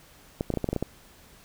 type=clicks; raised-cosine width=2 ms; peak=-13 dBFS; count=9; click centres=0.409 / 0.503 / 0.539 / 0.573 / 0.643 / 0.689 / 0.73 / 0.763 / 0.826 s; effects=pink hiss -54 dBFS RMS until 1.44 s